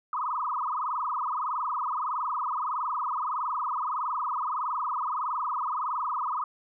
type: tone with frequency modulation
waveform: sine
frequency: 1119 Hz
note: C#6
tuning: 16 cents sharp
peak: -27 dBFS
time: 0.13-6.44 s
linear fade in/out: 2 ms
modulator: 21.6 Hz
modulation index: 7.3
effects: none

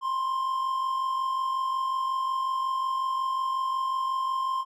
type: tone pair together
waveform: triangle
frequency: 1011.5 / 1057 Hz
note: B5 / C6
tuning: +41 / +17 cents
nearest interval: minor second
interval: 76 cents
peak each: -34 / -24 dBFS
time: 0.01-4.65 s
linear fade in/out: 50 ms
effects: none

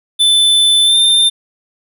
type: tone with pitch glide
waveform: square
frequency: 3520 to 3592 Hz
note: A7 to A7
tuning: 0 to +35 cents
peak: -8 dBFS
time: 0.19-1.3 s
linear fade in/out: 20 ms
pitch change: +35 cents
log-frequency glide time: 0.84-0.96 s
effects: none

